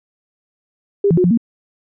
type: tone with pitch steps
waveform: sine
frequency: 401.9 / 166.3 / 362.9 / 176.6 / 231.6 Hz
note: G4 / E3 / F#4 / F3 / A#3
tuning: +43 / +16 / -34 / +20 / -11 cents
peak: -10 dBFS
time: 1.04-1.375 s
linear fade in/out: 5 ms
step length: 67 ms
effects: none